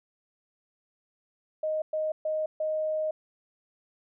sine tone bursts at uneven times, 622.3 Hz, D#5, in tune, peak -26 dBFS, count 4, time 1.63-1.82 / 1.93-2.12 / 2.25-2.46 / 2.6-3.11 s, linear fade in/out 5 ms, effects none

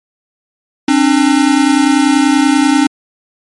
square tone pair together, 269.1 / 299.4 Hz, C4 / D4, +49 / +33 cents, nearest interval major second, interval 184 cents, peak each -11 dBFS, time 0.88-2.87 s, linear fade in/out 5 ms, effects MP3 48 kbps

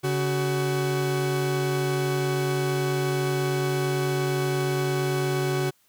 40% pulse tone pair together, 140.83 / 373.8 Hz, C#3 / F#4, +28 / +18 cents, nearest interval octave + perfect fourth, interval 1690 cents, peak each -25 dBFS, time 0.03-5.71 s, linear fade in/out 20 ms, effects white hiss -64 dBFS RMS until 5.88 s

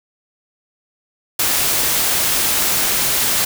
white noise, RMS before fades -17 dBFS, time 1.39-3.45 s, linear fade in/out 5 ms, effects none

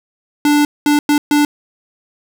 square tone bursts at uneven times, 293.7 Hz, D4, in tune, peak -10 dBFS, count 4, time 0.45-0.65 / 0.86-0.99 / 1.09-1.18 / 1.31-1.45 s, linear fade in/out 2 ms, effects none

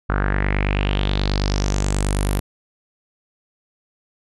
sawtooth tone with low-pass filter sweep, 49.31 Hz, G1, 11 cents sharp, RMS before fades -20 dBFS, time 0.09-2.4 s, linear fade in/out 10 ms, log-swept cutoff 1400 to 12000 Hz, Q 4.6, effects none

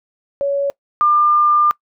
sine tone pair in turn, 561 / 1199.1 Hz, C#5 / D6, +21 / +36 cents, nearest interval octave + minor second, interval 1315 cents, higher second, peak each -15 / -10 dBFS, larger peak second, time 0.41-0.7 / 1.01-1.71 s, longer second, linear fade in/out 0 ms, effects noise-tail reverb RT60 0.1 s tail -23 dB re dry

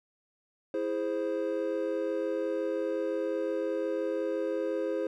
triangle chord, E augmented, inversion none, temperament equal, 329.6 / 415.3 / 523.3 Hz, E4 / G#4 / B#4, 0 / 0 / 0 cents, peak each -32 / -32 / -30 dBFS, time 0.74-5.07 s, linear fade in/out 2 ms, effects none

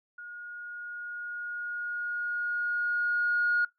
sine tone with level ramp, 1437 Hz, F6, 49 cents sharp, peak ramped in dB -40 to -21 dBFS, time 0.18-3.65 s, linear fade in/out 5 ms, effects noise-tail reverb RT60 0.2 s tail -25 dB re dry + tanh soft clip ceiling -18 dBFS

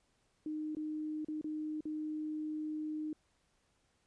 sine tone with dropouts, 307.5 Hz, D#4, 20 cents flat, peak -36 dBFS, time 0.46-3.13 s, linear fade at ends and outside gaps 2 ms, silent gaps 0.75-0.768 / 1.247-1.284 / 1.413-1.443 / 1.807-1.854 s, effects pink hiss -75 dBFS RMS until 4.06 s + resampled to 22050 Hz

